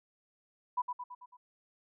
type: tone with echo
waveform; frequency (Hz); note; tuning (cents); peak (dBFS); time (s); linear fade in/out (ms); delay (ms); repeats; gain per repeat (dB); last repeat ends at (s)
sine; 987.8; B5; 0; -28; 0.77-0.82; 10; 110; 5; -5; 1.37
effects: none